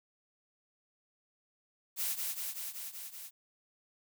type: noise with echo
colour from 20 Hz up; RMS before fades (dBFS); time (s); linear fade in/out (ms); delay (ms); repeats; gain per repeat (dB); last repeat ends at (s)
blue; -34; 1.96-2.17; 50; 190; 6; -2; 3.31
effects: none